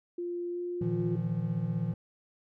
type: tone with pitch glide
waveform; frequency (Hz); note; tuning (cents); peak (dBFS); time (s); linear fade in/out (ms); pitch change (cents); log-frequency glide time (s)
sine; 349.2 to 352.4; F4 to F4; 0 to +16; -32; 0.18-1.16; 5; +16; 0.51-0.6
type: chord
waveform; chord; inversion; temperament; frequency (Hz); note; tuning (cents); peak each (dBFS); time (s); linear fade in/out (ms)
triangle; Bb suspended fourth; none; equal with one note detuned; 116.54 / 155.56 / 171.22; Bb2 / Eb3 / F3; 0 / 0 / -34; -32 / -32 / -30; 0.81-1.94; 5
effects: none